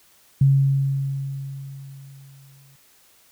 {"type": "tone with exponential decay", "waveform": "sine", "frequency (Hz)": 137.1, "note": "C#3", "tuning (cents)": -19, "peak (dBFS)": -11, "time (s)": [0.41, 2.76], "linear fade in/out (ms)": 5, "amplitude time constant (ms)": 510, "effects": ["white hiss -56 dBFS RMS until 3.31 s"]}